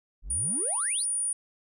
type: exponential sweep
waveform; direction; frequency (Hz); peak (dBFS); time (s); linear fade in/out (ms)
triangle; up; 34.65 to 5730; -33; 0.22-1.06; 50
type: tone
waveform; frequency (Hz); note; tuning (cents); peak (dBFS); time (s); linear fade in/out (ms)
sine; 9480; D9; +15; -26; 0.3-1.33; 5
effects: none